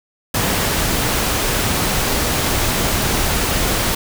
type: noise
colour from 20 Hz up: pink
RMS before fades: -18 dBFS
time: 0.34-3.95 s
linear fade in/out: 5 ms
effects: none